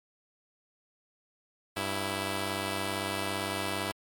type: tone pair together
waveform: 5% pulse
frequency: 97.7 / 330 Hz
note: G2 / E4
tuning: -5 / +2 cents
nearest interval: octave + major sixth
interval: 2107 cents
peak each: -22 dBFS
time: 1.76-3.92 s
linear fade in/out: 10 ms
effects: MP3 96 kbps